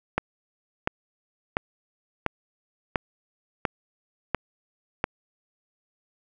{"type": "click train", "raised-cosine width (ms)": 0.5, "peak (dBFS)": -7, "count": 8, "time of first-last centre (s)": [0.18, 5.041], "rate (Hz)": 1.44, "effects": []}